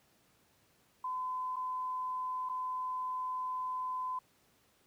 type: tone with dropouts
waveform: sine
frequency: 1017 Hz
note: C6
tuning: 50 cents flat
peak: -34 dBFS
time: 1.04-4.19 s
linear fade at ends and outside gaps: 5 ms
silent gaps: 1.56-1.565 / 2.49-2.495 s
effects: pink hiss -69 dBFS RMS until 4.86 s + high-pass 80 Hz 12 dB/octave